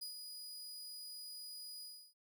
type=tone with ADSR envelope; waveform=sawtooth; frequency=4928 Hz; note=D#8; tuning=17 cents flat; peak=-39 dBFS; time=0.01-2.14 s; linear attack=12 ms; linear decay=110 ms; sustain=-5 dB; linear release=320 ms; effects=noise-tail reverb RT60 0.1 s tail -22 dB re dry